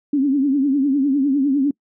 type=tone with vibrato; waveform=sine; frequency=277.2 Hz; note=C#4; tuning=in tune; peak=-14 dBFS; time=0.13-1.71 s; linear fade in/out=5 ms; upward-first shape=triangle; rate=9.9 Hz; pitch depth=130 cents each way; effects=noise-tail reverb RT60 0.1 s tail -25 dB re dry